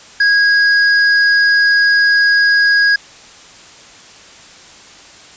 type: tone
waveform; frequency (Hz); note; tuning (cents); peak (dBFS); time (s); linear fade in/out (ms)
square; 1647; G#6; -15; -9; 0.2-2.96; 5
effects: white hiss -39 dBFS RMS until 5.36 s + resampled to 16000 Hz